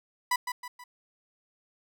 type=tone with echo; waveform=30% pulse; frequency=987.8 Hz; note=B5; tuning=in tune; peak=-21 dBFS; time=0.31-0.36 s; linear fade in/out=5 ms; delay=160 ms; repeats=3; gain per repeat=-7 dB; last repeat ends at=0.84 s; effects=none